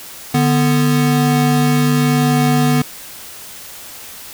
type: tone pair together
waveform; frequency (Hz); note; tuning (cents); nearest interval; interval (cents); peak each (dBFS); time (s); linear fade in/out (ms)
square; 147.95 / 246.9; D3 / B3; +13 / 0; major sixth; 887; -15; 0.34-2.82; 5
effects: white hiss -34 dBFS RMS until 4.33 s